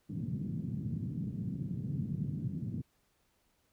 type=band-pass noise; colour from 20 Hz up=pink; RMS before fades=-37 dBFS; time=0.09-2.82 s; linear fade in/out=10 ms; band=120 to 210 Hz; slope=24 dB/octave; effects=pink hiss -74 dBFS RMS until 3.72 s